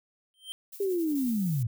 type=tone with exponential growth; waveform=square; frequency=3136 Hz; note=G7; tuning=in tune; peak=-33 dBFS; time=0.34-0.52 s; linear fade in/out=0 ms; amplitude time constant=39 ms
type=noise with tremolo; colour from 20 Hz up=violet; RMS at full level=-43 dBFS; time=0.72-1.34 s; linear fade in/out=10 ms; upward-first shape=sine; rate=11 Hz; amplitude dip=50%
type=linear sweep; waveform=sine; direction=down; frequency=406.7 to 107.2 Hz; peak=-25 dBFS; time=0.8-1.67 s; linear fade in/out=5 ms
type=noise; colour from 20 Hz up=violet; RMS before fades=-43 dBFS; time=1.15-1.63 s; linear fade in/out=5 ms
effects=none